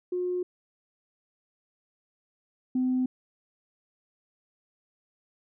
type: tone pair in turn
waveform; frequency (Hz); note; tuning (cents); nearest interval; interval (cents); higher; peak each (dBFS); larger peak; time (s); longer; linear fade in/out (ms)
sine; 360 / 255.3; F#4 / C4; -47 / -42; tritone; 595; first; -26 / -22; second; 0.12-0.43 / 2.75-3.06; neither; 5
effects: tanh soft clip ceiling -19 dBFS